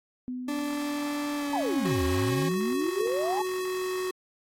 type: tone with exponential decay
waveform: sine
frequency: 251.2 Hz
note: B3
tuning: 30 cents sharp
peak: -30 dBFS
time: 0.28-2.4 s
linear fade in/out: 0 ms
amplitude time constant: 460 ms
type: tone with pitch glide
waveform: 40% pulse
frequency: 291.7 to 272.2 Hz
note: D4 to C#4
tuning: -12 to -31 cents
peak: -28 dBFS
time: 0.48-2.49 s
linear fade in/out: 5 ms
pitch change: -119 cents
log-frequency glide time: 1.36-1.85 s
type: exponential two-way sweep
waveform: sine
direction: down then up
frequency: 930 to 75.5 to 879 Hz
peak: -27 dBFS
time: 1.53-3.42 s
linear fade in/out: 5 ms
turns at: 2.04 s
type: tone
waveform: square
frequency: 369.9 Hz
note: F#4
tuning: in tune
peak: -29 dBFS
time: 1.85-4.11 s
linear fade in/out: 5 ms
effects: AAC 48 kbps